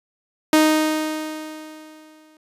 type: tone with exponential decay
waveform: sawtooth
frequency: 310.5 Hz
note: D#4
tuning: 3 cents flat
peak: -7 dBFS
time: 0.53-2.37 s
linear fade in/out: 2 ms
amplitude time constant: 400 ms
effects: resampled to 32000 Hz